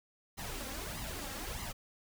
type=noise with flanger; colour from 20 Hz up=pink; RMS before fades=-41 dBFS; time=0.37-1.73 s; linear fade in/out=20 ms; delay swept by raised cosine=0.98 to 3.78 ms; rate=1.6 Hz; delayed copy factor=+0.7; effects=none